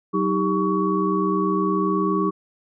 sine tone cluster, 188.2 / 317.4 / 397 / 1123 Hz, F#3 / D#4 / G4 / C#6, +30 / +35 / +22 / +22 cents, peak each -24 dBFS, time 0.13-2.31 s, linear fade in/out 20 ms, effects none

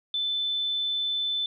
sine tone, 3520 Hz, A7, in tune, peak -25 dBFS, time 0.14-1.46 s, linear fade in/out 2 ms, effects none

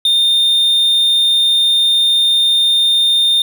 triangle tone, 3633 Hz, A#7, 45 cents flat, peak -8 dBFS, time 0.05-3.42 s, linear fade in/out 2 ms, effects none

